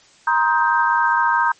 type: chord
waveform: sine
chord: C minor seventh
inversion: third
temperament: just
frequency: 941.9 / 1046.5 / 1255.8 / 1569.8 Hz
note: Bb5 / C6 / Eb6 / G6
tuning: +18 / 0 / +16 / +2 cents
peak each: -17 / -23 / -22 / -19 dBFS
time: 0.27-1.52 s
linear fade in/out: 5 ms
effects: white hiss -51 dBFS RMS until 1.59 s + MP3 32 kbps